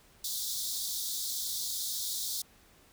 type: high-pass noise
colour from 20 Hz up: pink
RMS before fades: -35 dBFS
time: 0.24-2.42 s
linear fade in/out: 5 ms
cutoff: 3500 Hz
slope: 96 dB/octave
effects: pink hiss -61 dBFS RMS until 2.92 s